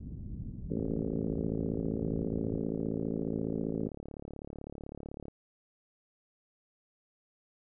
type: low-pass noise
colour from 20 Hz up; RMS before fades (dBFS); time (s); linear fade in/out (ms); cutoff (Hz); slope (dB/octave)
white; -41; 0-2.6; 10; 200; 24
type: harmonic tone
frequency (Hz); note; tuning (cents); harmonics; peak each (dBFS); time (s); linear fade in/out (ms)
54.9; A1; -3; 2 / 3 / 4 / 5 / 6 / 7 / 8 / 9 / 10; -45 / -38 / -37 / -37 / -45 / -40 / -41 / -47 / -49; 0.7-3.88; 5
type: click train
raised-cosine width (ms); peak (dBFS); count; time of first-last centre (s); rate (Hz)
2; -29; 163; 0.77-5.283; 35.9
effects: none